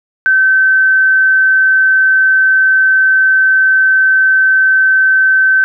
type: tone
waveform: sine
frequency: 1539 Hz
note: G6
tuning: 32 cents flat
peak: -6 dBFS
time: 0.26-5.64 s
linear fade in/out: 0 ms
effects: none